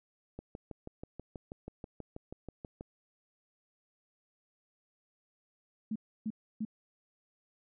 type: click train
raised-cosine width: 2 ms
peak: -29 dBFS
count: 16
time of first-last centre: 0.39-2.809 s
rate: 6.2 Hz
type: tone bursts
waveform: sine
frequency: 217.7 Hz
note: A3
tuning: 18 cents flat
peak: -32 dBFS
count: 3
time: 5.91-6.651 s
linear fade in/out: 5 ms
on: 47 ms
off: 300 ms
effects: none